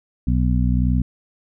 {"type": "harmonic tone", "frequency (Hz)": 61.74, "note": "B1", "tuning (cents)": 0, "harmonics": [1, 2, 3, 4], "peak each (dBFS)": [-18, -21, -23, -24], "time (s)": [0.27, 1.02], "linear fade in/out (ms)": 5, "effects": []}